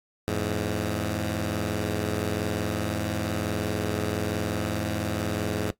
10% pulse tone pair together, 84.67 / 105.7 Hz, E2 / G#2, +47 / +31 cents, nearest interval major third, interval 384 cents, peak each -22 / -20 dBFS, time 0.28-5.71 s, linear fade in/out 0 ms, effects noise-tail reverb RT60 0.1 s tail -18 dB re dry + AAC 64 kbps

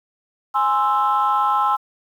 sine chord, Ab augmented, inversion none, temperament equal, 830.6 / 1046.5 / 1318.5 Hz, Ab5 / C6 / E6, 0 / 0 / 0 cents, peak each -19 dBFS, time 0.54-1.77 s, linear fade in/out 20 ms, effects tanh soft clip ceiling -9 dBFS + 8-bit

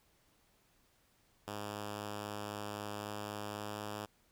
5% pulse tone with pitch glide, 103.83 to 104.61 Hz, G#2 to G#2, 0 to +13 cents, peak -29 dBFS, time 1.47-4.06 s, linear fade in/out 10 ms, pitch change +13 cents, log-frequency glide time 3.46-3.74 s, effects pink hiss -71 dBFS RMS until 4.31 s

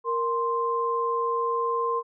sine tone pair together, 466.2 / 1046.5 Hz, A#4 / C6, 0 / 0 cents, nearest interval octave + major second, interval 1400 cents, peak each -27 / -25 dBFS, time 0.04-2.03 s, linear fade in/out 50 ms, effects none

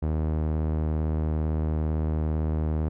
sawtooth tone with low-pass filter, 77.78 Hz, D#2, in tune, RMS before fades -26 dBFS, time 0.02-2.89 s, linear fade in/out 10 ms, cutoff 790 Hz, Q 0.51, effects none

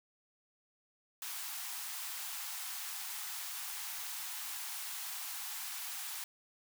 white high-pass noise, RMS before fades -42 dBFS, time 1.22-6.24 s, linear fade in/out 2 ms, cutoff 720 Hz, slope 96 dB/octave, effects none

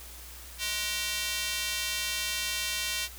square tone with high-pass filter, 210 Hz, G#3, 19 cents sharp, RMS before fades -32 dBFS, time 0.58-3.09 s, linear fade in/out 50 ms, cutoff 2800 Hz, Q 1.1, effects added 60 Hz sine -47 dBFS peak until 3.18 s + white hiss -47 dBFS RMS until 3.18 s

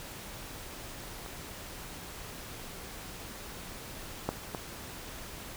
clicks, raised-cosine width 1 ms, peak -29 / -15 / -20 dBFS, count 3, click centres 1.262 / 4.29 / 4.548 s, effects pink hiss -44 dBFS RMS until 5.56 s

